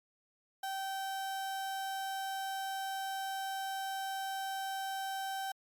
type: tone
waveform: 35% pulse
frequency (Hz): 775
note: G5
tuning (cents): -20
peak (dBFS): -34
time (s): 0.63-5.52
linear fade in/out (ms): 5
effects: MP3 96 kbps